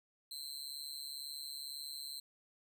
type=tone with amplitude modulation; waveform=sawtooth; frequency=4110 Hz; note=C8; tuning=32 cents flat; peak=-36 dBFS; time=0.31-2.2 s; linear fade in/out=5 ms; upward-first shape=sine; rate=142 Hz; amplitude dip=100%; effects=none